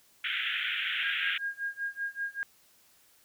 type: band-pass noise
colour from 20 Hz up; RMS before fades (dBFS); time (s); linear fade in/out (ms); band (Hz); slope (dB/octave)
white; -32; 0.24-1.38; 5; 1400 to 3400; 96
type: tone with tremolo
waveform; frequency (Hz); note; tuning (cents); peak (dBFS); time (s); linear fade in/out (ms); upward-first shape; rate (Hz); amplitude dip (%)
sine; 1624; G#6; -39; -29; 1.03-2.43; 0; sine; 5.2; 95
effects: white hiss -63 dBFS RMS until 3.24 s